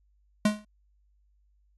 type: tone with exponential decay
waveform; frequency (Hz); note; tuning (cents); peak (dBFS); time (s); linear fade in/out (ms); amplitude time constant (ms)
square; 210.7; G#3; +25; -18; 0.45-0.65; 5; 43
effects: added 50 Hz sine -63 dBFS peak until 1.77 s + AAC 32 kbps